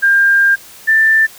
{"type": "tone pair in turn", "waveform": "sine", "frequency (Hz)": [1600, 1774.8], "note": ["G6", "A6"], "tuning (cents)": [35, 14], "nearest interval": "major second", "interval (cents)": 179, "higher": "second", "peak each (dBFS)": -7, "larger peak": "neither", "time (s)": [[0.02, 0.56], [0.87, 1.27]], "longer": "first", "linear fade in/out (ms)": 20, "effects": ["white hiss -38 dBFS RMS until 1.38 s"]}